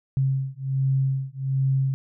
sine beating tone pair, 133.7 / 135 Hz, C3 / C#3, +38 / -45 cents, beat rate 1.3 Hz, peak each -24 dBFS, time 0.17-1.94 s, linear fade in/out 0 ms, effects none

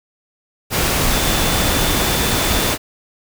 sine tone in noise, 3520 Hz, A7, in tune, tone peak -27 dBFS, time 1.1-2.76 s, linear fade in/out 50 ms, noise pink, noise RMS -17 dBFS, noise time 0.7-2.78 s, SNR -13 dB, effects none

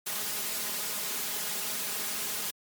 white noise with comb filter, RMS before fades -33 dBFS, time 0.06-2.51 s, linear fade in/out 10 ms, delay 4.8 ms, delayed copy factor +0.75, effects high-pass 100 Hz 12 dB/octave + MP3 96 kbps

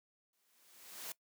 white noise with exponential growth, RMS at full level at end -42 dBFS, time 0.33-1.12 s, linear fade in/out 2 ms, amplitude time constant 170 ms, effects noise-tail reverb RT60 0.1 s tail -20 dB re dry + high-pass 200 Hz 12 dB/octave

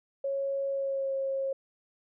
sine tone with pitch glide, 550 to 540.6 Hz, C#5 to C#5, -14 to -44 cents, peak -28 dBFS, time 0.24-1.53 s, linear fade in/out 5 ms, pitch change -30 cents, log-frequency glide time 0.7-1.13 s, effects none

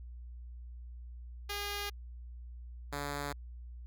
5% pulse tone pair in turn, 408 / 143.5 Hz, G#4 / D3, -31 / -40 cents, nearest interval octave + tritone, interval 1809 cents, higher first, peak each -25 / -25 dBFS, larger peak neither, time 1.49-1.9 / 2.92-3.33 s, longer neither, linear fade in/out 10 ms, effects added 60 Hz sine -44 dBFS peak until 3.86 s

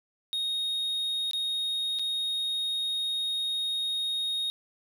triangle tone with dropouts, 3729 Hz, A#7, in tune, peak -26 dBFS, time 0.33-4.5 s, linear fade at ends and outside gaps 0 ms, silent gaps 1.311-1.333 / 1.988-1.994 s, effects none

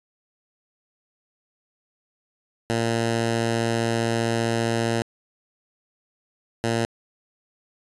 10% pulse tone pair in turn, 115.2 / 115.2 Hz, A#2 / A#2, -20 / -20 cents, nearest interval unison, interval 0 cents, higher neither, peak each -13 dBFS, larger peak neither, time 2.7-5.02 / 6.64-6.85 s, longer first, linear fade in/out 0 ms, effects resampled to 24000 Hz

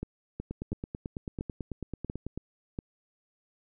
two click trains, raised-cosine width 3 ms, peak -22 / -21 dBFS, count 19 / 5, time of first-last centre 0.4-2.376 / 0.03-2.789 s, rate 9.11 / 1.45 Hz, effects none

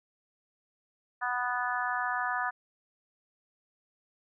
harmonic tone, 246.9 Hz, B3, in tune, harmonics 3 / 4 / 5 / 6 / 7, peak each -35 / -35 / -35 / -35 / -35 dBFS, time 1.21-2.51 s, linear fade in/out 20 ms, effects none

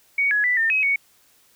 sine tone with pitch steps, 2240 / 1682 / 1979 / 1809 / 2546 / 2229 Hz, C#7 / G#6 / B6 / A6 / D#7 / C#7, +18 / +22 / +3 / +48 / +39 / +9 cents, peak -17 dBFS, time 0.18-0.96 s, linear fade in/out 5 ms, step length 130 ms, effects white hiss -58 dBFS RMS until 1.55 s

